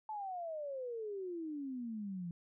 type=exponential sweep; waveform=sine; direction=down; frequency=880 to 167.6 Hz; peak=-39 dBFS; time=0.09-2.31 s; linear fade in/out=2 ms; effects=none